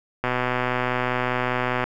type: click train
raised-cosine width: 0.5 ms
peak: -8 dBFS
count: 201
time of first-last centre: 0.24-1.84 s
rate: 125 Hz
effects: 8-bit